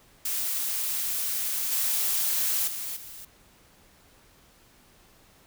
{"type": "noise with level steps", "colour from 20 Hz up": "blue", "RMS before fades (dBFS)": [-29, -26, -34, -43], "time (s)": [0.25, 3.25], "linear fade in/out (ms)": 5, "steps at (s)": [1.71, 2.67, 2.96], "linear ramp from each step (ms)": 10, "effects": ["pink hiss -58 dBFS RMS until 5.46 s"]}